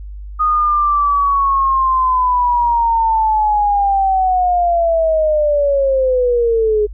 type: linear sweep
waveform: sine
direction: down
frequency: 1241 to 414.8 Hz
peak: -11 dBFS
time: 0.39-6.87 s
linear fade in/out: 20 ms
effects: added 50 Hz sine -27 dBFS peak until 6.93 s